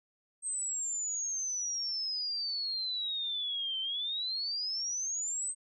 sine exponential two-way sweep, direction down then up, 8370 to 3081 to 8370 Hz, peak -32 dBFS, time 0.42-5.55 s, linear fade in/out 50 ms, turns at 3.8 s, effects none

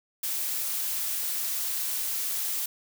blue noise, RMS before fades -30 dBFS, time 0.23-2.66 s, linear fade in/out 5 ms, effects none

